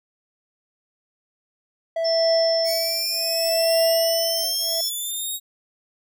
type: tone with tremolo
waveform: triangle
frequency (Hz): 659.3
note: E5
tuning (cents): 0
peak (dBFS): -14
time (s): 1.96-4.81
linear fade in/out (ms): 5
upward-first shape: triangle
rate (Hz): 0.67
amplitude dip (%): 100
type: tone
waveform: sine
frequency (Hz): 5350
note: E8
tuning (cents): +25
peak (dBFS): -23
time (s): 2.04-4.9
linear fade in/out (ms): 20
type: exponential sweep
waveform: 5% pulse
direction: up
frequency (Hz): 2220 to 3800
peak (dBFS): -19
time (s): 2.64-5.4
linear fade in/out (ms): 50
effects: none